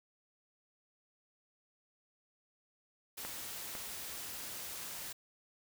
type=noise; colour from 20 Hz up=white; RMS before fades=-44 dBFS; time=3.17-5.13 s; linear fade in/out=10 ms
type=clicks; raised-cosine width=0.5 ms; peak=-28 dBFS; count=2; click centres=3.25 / 3.752 s
effects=none